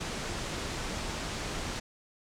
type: low-pass noise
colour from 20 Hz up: pink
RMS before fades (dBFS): -36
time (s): 0-1.8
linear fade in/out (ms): 10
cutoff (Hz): 8000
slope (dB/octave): 24
effects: none